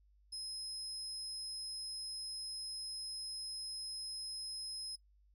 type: tone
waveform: 35% pulse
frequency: 5120 Hz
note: D#8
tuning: 49 cents sharp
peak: -39 dBFS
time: 0.32-4.96 s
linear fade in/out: 10 ms
effects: noise-tail reverb RT60 0.1 s tail -18 dB re dry + added 50 Hz sine -65 dBFS peak until 5.34 s